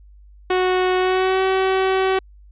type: tone with pitch glide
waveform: sawtooth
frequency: 368.3 to 380 Hz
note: F#4 to F#4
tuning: -8 to +46 cents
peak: -12 dBFS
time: 0.5-2.19 s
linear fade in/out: 5 ms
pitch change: +54 cents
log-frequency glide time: 0.98-1.42 s
effects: added 50 Hz sine -43 dBFS peak until 2.51 s + resampled to 8000 Hz